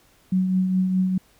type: tone with tremolo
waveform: sine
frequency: 186.1 Hz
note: F#3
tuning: 10 cents sharp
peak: -16 dBFS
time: 0.32-1.18 s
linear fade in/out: 5 ms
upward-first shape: triangle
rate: 4.8 Hz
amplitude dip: 45%
effects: pink hiss -58 dBFS RMS until 1.39 s